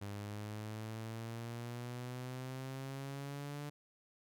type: exponential sweep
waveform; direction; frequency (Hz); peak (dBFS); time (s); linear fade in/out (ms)
sawtooth; up; 100.7 to 146.83; -38; 0.01-3.7; 10
effects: none